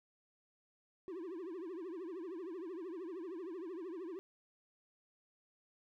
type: tone with vibrato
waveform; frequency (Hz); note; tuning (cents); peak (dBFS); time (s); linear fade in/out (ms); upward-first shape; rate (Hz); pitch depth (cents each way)
triangle; 351.9; F4; +13; -40; 1.08-4.19; 0; triangle; 13; 220
effects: none